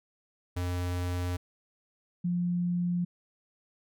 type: tone pair in turn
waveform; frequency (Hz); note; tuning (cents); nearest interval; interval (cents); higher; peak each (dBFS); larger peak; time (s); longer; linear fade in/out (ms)
square / sine; 89.1 / 175.85; F2 / F3; +35 / +12; octave; 1177; second; -30 / -26; second; 0.56-1.37 / 2.24-3.05; neither; 10
effects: none